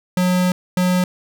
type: tone pair in turn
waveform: square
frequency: 181.4 / 181.4 Hz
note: F#3 / F#3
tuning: -34 / -34 cents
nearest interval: unison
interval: 0 cents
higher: neither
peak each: -15 dBFS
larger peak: neither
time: 0.17-0.52 / 0.77-1.04 s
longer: first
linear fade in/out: 2 ms
effects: none